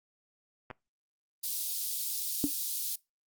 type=clicks; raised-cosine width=0.5 ms; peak=-27 dBFS; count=2; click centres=0.703 / 0.711 s
type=high-pass noise; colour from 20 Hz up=white; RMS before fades=-34 dBFS; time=1.43-2.96 s; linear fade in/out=10 ms; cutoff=3900 Hz; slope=24 dB/octave
type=tone with exponential decay; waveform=sine; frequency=288.3 Hz; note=D4; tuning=32 cents flat; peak=-20 dBFS; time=2.44-2.52 s; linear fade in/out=0 ms; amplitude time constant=16 ms
effects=noise-tail reverb RT60 0.2 s tail -21 dB re dry + Opus 48 kbps